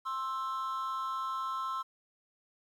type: tone pair together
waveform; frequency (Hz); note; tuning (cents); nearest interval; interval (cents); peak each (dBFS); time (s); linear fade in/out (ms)
triangle; 1054.8 / 1318.5; C6 / E6; +14 / 0; major third; 386; -32 / -33; 0.05-1.83; 20
effects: tanh soft clip ceiling -28 dBFS + 11-bit